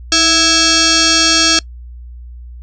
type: tone with frequency modulation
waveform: sine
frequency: 666 Hz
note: E5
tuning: 18 cents sharp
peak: -8 dBFS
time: 0.12-1.59 s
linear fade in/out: 2 ms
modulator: 987 Hz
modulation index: 6
effects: noise-tail reverb RT60 0.1 s tail -24 dB re dry + added 60 Hz sine -29 dBFS peak until 2.62 s